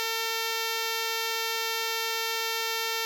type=tone; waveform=5% pulse; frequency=451.9 Hz; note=A4; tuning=46 cents sharp; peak=-16 dBFS; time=0-3.05 s; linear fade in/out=0 ms; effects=none